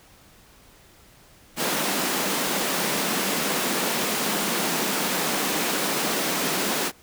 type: high-pass noise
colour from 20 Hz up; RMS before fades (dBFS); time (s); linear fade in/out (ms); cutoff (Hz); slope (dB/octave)
pink; -25; 1.56-6.92; 50; 170; 48
effects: pink hiss -53 dBFS RMS until 7.02 s